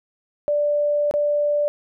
sine tone with dropouts, 587.3 Hz, D5, in tune, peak -17 dBFS, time 0.48-1.68 s, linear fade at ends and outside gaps 0 ms, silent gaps 1.111-1.139 s, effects none

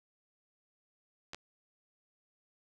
clicks, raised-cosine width 0.2 ms, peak -25 / -25 dBFS, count 2, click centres 1.334 / 1.346 s, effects none

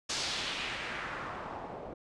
white noise with low-pass filter sweep, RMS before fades -38 dBFS, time 0.09-1.94 s, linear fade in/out 10 ms, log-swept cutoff 5700 to 570 Hz, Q 1.6, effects resampled to 22050 Hz

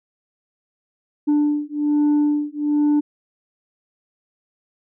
sine beating tone pair, 294.6 / 295.8 Hz, D4 / D4, +6 / +13 cents, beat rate 1.2 Hz, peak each -17 dBFS, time 1.27-3.01 s, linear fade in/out 20 ms, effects tanh soft clip ceiling -13 dBFS

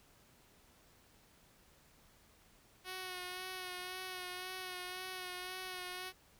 5% pulse tone with vibrato, 367 Hz, F#4, 14 cents flat, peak -31 dBFS, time 2.84-6.13 s, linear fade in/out 50 ms, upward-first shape sine, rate 1.9 Hz, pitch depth 26 cents each way, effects pink hiss -66 dBFS RMS until 6.39 s

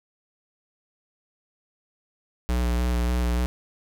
square tone with vibrato, 60.4 Hz, B1, 38 cents flat, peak -22 dBFS, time 2.49-3.46 s, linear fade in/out 0 ms, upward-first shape square, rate 3.4 Hz, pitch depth 20 cents each way, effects none

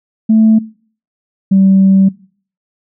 sine tone pair in turn, 220 / 192.72 Hz, A3 / G3, 0 / -29 cents, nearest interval major second, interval 229 cents, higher first, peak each -4 dBFS, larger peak neither, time 0.29-0.59 / 1.51-2.09 s, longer second, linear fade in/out 10 ms, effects noise-tail reverb RT60 0.5 s tail -22 dB re dry + tanh soft clip ceiling -1 dBFS

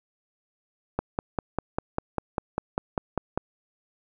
click train, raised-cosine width 1 ms, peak -11 dBFS, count 13, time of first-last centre 0.99-3.376 s, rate 5.03 Hz, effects none

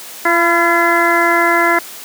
harmonic tone with a mistuned harmonic, 341.3 Hz, F4, 40 cents flat, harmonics 1 / 2 / 3 / 4 / 5 / 6, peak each -17 / -17 / -17 / -17 / -17 / -17 dBFS, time 0.25-1.79 s, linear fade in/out 5 ms, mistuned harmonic 3, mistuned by -30 cents, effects white hiss -32 dBFS RMS until 2.04 s + high-pass 200 Hz 12 dB/octave

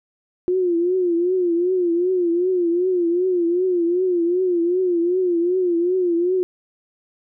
sine tone with vibrato, 354.5 Hz, F4, 26 cents sharp, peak -16 dBFS, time 0.48-6.43 s, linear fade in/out 0 ms, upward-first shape triangle, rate 2.6 Hz, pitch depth 110 cents each way, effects none

